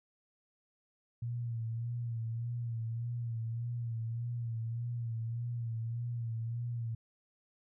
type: tone with vibrato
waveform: sine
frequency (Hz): 116.6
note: A#2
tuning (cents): +1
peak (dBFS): -34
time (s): 1.22-6.95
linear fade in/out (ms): 5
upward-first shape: sine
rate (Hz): 1.7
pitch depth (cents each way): 51
effects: none